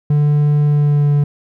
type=tone with pitch glide; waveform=triangle; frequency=147.4 to 145.12 Hz; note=D3 to D3; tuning=+7 to -20 cents; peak=-8 dBFS; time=0.1-1.24 s; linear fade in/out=5 ms; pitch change=-27 cents; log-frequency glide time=0.65-1.13 s; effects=none